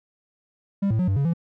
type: tone with pitch steps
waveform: triangle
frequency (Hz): 198.4 / 110.6 / 181.8 / 97.2 / 139.5 / 168.1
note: G3 / A2 / F#3 / G2 / C#3 / E3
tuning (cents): +21 / +9 / -30 / -14 / +11 / +34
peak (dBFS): -17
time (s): 0.82-1.336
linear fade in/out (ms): 10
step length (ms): 86
effects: none